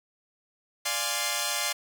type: chord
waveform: 5% pulse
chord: D half-diminished seventh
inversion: none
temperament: equal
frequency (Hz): 587.3 / 698.5 / 830.6 / 1046.5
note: D5 / F5 / Ab5 / C6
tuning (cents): 0 / 0 / 0 / 0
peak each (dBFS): -21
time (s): 0.85-1.73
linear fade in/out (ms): 10
effects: none